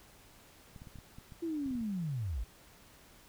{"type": "clicks", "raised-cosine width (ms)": 5, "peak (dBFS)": -37, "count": 11, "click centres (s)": [0.762, 0.819, 0.872, 0.957, 0.987, 1.185, 1.322, 1.661, 1.709, 1.754, 1.811]}
{"type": "linear sweep", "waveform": "sine", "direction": "down", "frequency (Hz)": [342.9, 46.25], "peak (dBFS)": -33, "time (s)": [1.42, 2.44], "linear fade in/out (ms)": 10}
{"effects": ["pink hiss -59 dBFS RMS until 3.28 s"]}